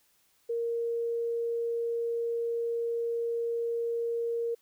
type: tone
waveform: sine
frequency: 466.2 Hz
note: A#4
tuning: in tune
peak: -28 dBFS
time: 0.49-4.55 s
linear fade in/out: 10 ms
effects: white hiss -68 dBFS RMS until 4.61 s